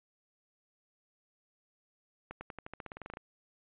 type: accelerating click train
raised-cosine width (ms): 0.5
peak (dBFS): -27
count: 15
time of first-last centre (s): 2.31-3.171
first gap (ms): 100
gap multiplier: 0.92
effects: resampled to 8000 Hz